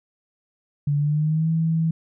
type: tone with pitch glide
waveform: sine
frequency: 144.7 to 162.42 Hz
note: D3 to E3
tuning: -25 to -25 cents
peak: -18 dBFS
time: 0.87-1.91 s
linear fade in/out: 5 ms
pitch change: +200 cents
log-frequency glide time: 0.97-1.5 s
effects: none